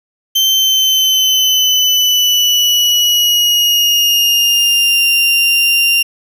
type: tone with pitch glide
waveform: 35% pulse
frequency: 3105 to 2782 Hz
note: G7 to F7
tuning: -17 to -7 cents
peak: -7 dBFS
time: 0.35-6.03 s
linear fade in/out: 10 ms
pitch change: -190 cents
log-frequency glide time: 0.49-5.06 s
effects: none